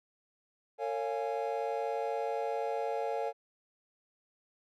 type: chord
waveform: triangle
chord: Bb minor seventh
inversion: none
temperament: equal with one note detuned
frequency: 454.2 / 554.4 / 698.5 / 830.6 Hz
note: Bb4 / Db5 / F5 / Ab5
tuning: -45 / 0 / 0 / 0 cents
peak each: -34 / -35 / -36 / -36 dBFS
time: 0.78-3.33 s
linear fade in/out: 50 ms
effects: none